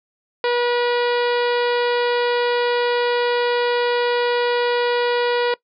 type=harmonic tone; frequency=483.6 Hz; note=B4; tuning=36 cents flat; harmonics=1 / 2 / 3 / 4 / 5 / 6 / 7 / 8 / 9 / 10; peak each=-18 / -24 / -28 / -30 / -32 / -34 / -35 / -36 / -37 / -38 dBFS; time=0.44-5.54 s; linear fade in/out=2 ms; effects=noise-tail reverb RT60 0.1 s tail -21 dB re dry